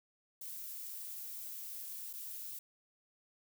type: noise with dropouts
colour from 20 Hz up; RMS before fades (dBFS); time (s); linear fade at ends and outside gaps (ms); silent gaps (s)
violet; -45; 0.41-2.59; 5; 2.13-2.135
effects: none